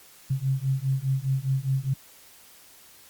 sine beating tone pair, 131.7 / 136.6 Hz, C3 / C#3, +12 / -25 cents, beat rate 4.9 Hz, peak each -26 dBFS, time 0.3-1.94 s, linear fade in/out 10 ms, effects white hiss -52 dBFS RMS until 3.09 s + Opus 48 kbps

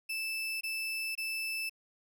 35% pulse tone bursts, 2637 Hz, E7, in tune, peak -32 dBFS, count 3, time 0.09-1.696 s, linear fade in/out 10 ms, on 520 ms, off 23 ms, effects none

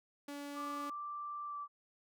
sawtooth tone, 286.1 Hz, D4, 45 cents flat, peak -39 dBFS, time 0.28-0.9 s, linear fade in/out 5 ms
sine tone with pitch glide, 1174.7 to 1162.5 Hz, D6 to D6, 0 to -18 cents, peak -40 dBFS, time 0.54-1.68 s, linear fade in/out 50 ms, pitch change -18 cents, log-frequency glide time 1.46-1.57 s
effects none

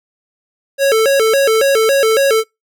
square tone with vibrato, 493.9 Hz, B4, in tune, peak -10 dBFS, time 0.78-2.44 s, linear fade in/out 50 ms, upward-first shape square, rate 3.6 Hz, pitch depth 190 cents each way, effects noise-tail reverb RT60 0.2 s tail -26 dB re dry

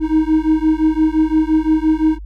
triangle beating tone pair, 311.1 / 316.9 Hz, D#4 / D#4, 0 / +32 cents, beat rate 5.8 Hz, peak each -13 dBFS, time 0-2.19 s, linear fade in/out 50 ms, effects added 50 Hz sine -28 dBFS peak until 2.25 s

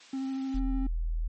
blue noise, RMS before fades -43 dBFS, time 0-0.59 s, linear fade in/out 5 ms
triangle tone with vibrato, 266.4 Hz, C4, 31 cents sharp, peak -28 dBFS, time 0.13-0.87 s, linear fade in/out 5 ms, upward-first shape triangle, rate 13 Hz, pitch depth 16 cents each way
sine tone, 40.56 Hz, E1, 27 cents flat, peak -27 dBFS, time 0.54-1.28 s, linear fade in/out 10 ms
effects low-pass 4000 Hz 12 dB/octave + MP3 32 kbps

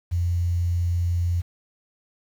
sine tone with quantisation, 87 Hz, F2, 6 cents flat, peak -20 dBFS, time 0.11-1.42 s, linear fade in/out 20 ms, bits 8, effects none

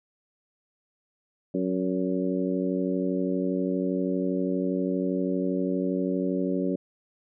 harmonic tone with a mistuned harmonic, 92.5 Hz, F#2, in tune, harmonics 2 / 3 / 4 / 5 / 6, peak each -29 / -28 / -31 / -34 / -34 dBFS, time 1.54-6.76 s, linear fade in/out 5 ms, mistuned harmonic 6, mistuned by +26 cents, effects none

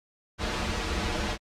pink noise with comb filter, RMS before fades -29 dBFS, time 0.38-1.38 s, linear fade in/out 50 ms, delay 7.5 ms, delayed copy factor -1, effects low-pass 5000 Hz 12 dB/octave + Opus 48 kbps

